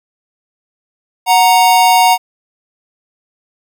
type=tone pair together; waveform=square; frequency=738.1 / 932.3 Hz; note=F#5 / A#5; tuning=-4 / 0 cents; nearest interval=major third; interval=404 cents; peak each=-10 dBFS; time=1.26-2.18 s; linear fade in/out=50 ms; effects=none